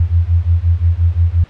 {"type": "beating tone pair", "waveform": "sine", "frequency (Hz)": [82.41, 88.11], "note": ["E2", "F2"], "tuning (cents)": [0, 16], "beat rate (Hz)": 5.7, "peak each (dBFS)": -13, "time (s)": [0, 1.44], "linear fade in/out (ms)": 5, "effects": ["pink hiss -43 dBFS RMS until 1.49 s", "low-pass 3000 Hz 12 dB/octave"]}